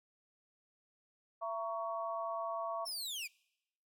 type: chord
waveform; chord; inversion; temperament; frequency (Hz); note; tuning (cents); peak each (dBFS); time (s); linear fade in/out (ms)
sine; A# diminished; second; just; 671.3 / 932.3 / 1118.8; E5 / A#5 / C#6; +31 / 0 / +16; -39 / -44 / -40; 1.41-2.86; 20
type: linear sweep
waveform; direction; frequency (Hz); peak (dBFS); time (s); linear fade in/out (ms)
sawtooth; down; 5500 to 2272; -36; 2.85-3.28; 20
effects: noise-tail reverb RT60 0.9 s tail -26 dB re dry